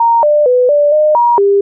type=tone with pitch steps; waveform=sine; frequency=929 / 595 / 498.5 / 585 / 609 / 952 / 400 Hz; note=A#5 / D5 / B4 / D5 / D#5 / A#5 / G4; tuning=-6 / +22 / +16 / -7 / -37 / +36 / +35 cents; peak=-6 dBFS; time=0-1.61 s; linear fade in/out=5 ms; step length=230 ms; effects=none